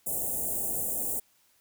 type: band-stop noise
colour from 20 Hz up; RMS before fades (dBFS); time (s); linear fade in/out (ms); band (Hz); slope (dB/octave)
white; -31; 0.06-1.2; 10; 760 to 7500; 48
effects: white hiss -66 dBFS RMS until 1.6 s